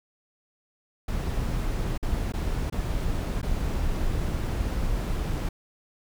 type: noise with dropouts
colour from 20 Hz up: brown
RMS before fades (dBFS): -27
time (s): 1.08-5.49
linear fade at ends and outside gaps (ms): 5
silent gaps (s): 1.978-2.027 / 2.323-2.336 / 2.7-2.723 / 3.416-3.428
effects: none